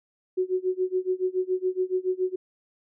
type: tone with tremolo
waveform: sine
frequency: 370 Hz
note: F#4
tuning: in tune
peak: -20 dBFS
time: 0.37-2.36 s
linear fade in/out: 10 ms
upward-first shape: sine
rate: 7.1 Hz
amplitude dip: 95%
effects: none